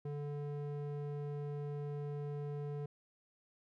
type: tone with band-pass filter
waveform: square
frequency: 145.5 Hz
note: D3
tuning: 16 cents flat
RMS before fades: -41 dBFS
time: 0.05-2.86 s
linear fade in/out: 5 ms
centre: 290 Hz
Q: 3.6
effects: none